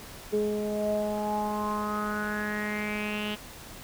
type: tone with low-pass filter sweep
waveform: sawtooth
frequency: 210 Hz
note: G#3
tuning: 19 cents sharp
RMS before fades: -30 dBFS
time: 0.32-3.36 s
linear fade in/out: 20 ms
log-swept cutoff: 430 to 3100 Hz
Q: 7.2
effects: pink hiss -45 dBFS RMS until 3.83 s